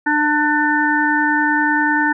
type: harmonic tone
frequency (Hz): 298.3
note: D4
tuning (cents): +27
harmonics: 1 / 3 / 5 / 6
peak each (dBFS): -19 / -19 / -19 / -19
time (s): 0.06-2.13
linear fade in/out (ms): 10
effects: none